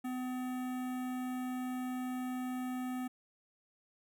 square tone with notch filter, 253.2 Hz, B3, 43 cents sharp, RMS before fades -38 dBFS, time 0.04-3.08 s, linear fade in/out 10 ms, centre 4700 Hz, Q 0.62, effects none

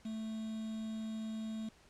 triangle tone with quantisation, 220 Hz, A3, in tune, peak -36 dBFS, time 0.05-1.69 s, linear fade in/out 5 ms, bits 9, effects pink hiss -64 dBFS RMS until 1.89 s + low-pass 8000 Hz 12 dB/octave

